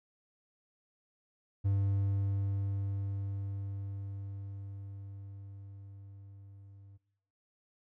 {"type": "tone with level ramp", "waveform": "triangle", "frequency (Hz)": 98.9, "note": "G2", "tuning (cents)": 16, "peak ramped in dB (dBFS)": [-24, -50], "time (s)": [1.64, 6.98], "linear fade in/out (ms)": 20, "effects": ["noise-tail reverb RT60 0.7 s tail -21 dB re dry"]}